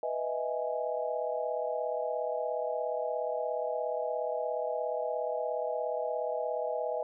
sine chord, E major seventh, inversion second, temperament equal, 493.9 / 622.3 / 659.3 / 830.6 Hz, B4 / D#5 / E5 / G#5, 0 / 0 / 0 / 0 cents, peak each -35 / -34 / -37 / -38 dBFS, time 0.03-7.03 s, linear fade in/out 2 ms, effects none

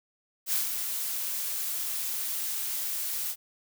blue noise with ADSR envelope, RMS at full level -26 dBFS, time 0.46-3.36 s, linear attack 69 ms, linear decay 150 ms, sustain -6 dB, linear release 55 ms, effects none

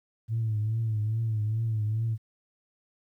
sine tone with vibrato, 110 Hz, A2, in tune, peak -24 dBFS, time 0.28-2.18 s, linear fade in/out 50 ms, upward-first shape triangle, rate 2.4 Hz, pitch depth 79 cents each way, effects tanh soft clip ceiling -21 dBFS + 11-bit

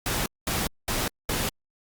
pink noise bursts, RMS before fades -27 dBFS, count 4, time 0.06-1.49 s, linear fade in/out 2 ms, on 200 ms, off 210 ms, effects Opus 48 kbps

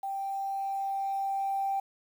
sine tone with level ramp, 784 Hz, G5, in tune, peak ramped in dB -31 to -26 dBFS, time 0.03-1.8 s, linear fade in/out 5 ms, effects tanh soft clip ceiling -22 dBFS + 9-bit

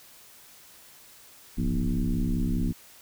sine tone with frequency modulation, 102.3 Hz, G#2, 26 cents flat, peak -23 dBFS, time 1.57-2.73 s, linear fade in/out 20 ms, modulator 65.1 Hz, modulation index 2.7, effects white hiss -52 dBFS RMS until 3.01 s

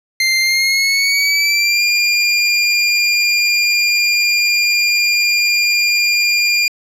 25% pulse tone with pitch glide, 2093 to 2404 Hz, C7 to D7, 0 to +40 cents, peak -8 dBFS, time 0.2-6.68 s, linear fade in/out 2 ms, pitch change +240 cents, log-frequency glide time 0.41-1.84 s, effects low-pass 11000 Hz 12 dB/octave

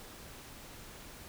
silence, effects pink hiss -50 dBFS RMS until 1.28 s

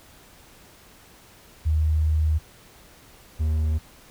sine / triangle tone pair in turn, 77.78 / 77.78 Hz, D#2 / D#2, 0 / 0 cents, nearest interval unison, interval 0 cents, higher neither, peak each -18 dBFS, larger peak neither, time 1.65-2.39 / 3.39-3.79 s, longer first, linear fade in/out 20 ms, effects pink hiss -51 dBFS RMS until 4.1 s

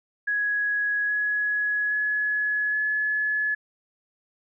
sine tone with pitch steps, 1670 / 1682.6 / 1695.3 / 1708 Hz, G#6 / G#6 / G#6 / G#6, +9 / +22 / +35 / +48 cents, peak -22 dBFS, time 0.27-3.55 s, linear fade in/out 10 ms, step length 820 ms, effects none

